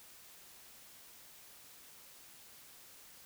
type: silence
effects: white hiss -57 dBFS RMS until 3.25 s